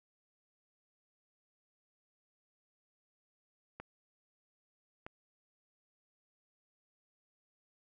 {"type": "clicks", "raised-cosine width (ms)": 0.5, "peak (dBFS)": -29, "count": 2, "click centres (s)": [3.8, 5.065], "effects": []}